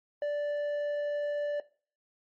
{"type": "tone with low-pass filter", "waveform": "square", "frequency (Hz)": 585, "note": "D5", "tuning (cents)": -7, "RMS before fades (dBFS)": -31, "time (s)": [0.22, 1.6], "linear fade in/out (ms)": 2, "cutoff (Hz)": 1300, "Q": 0.55, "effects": ["noise-tail reverb RT60 0.4 s tail -19 dB re dry", "MP3 32 kbps"]}